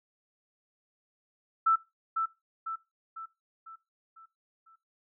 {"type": "tone with echo", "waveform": "sine", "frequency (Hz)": 1325, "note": "E6", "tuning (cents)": 9, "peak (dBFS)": -20, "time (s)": [1.66, 1.76], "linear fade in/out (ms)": 10, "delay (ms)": 500, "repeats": 6, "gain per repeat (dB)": -6, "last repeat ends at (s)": 4.76, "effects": ["noise-tail reverb RT60 0.2 s tail -17 dB re dry"]}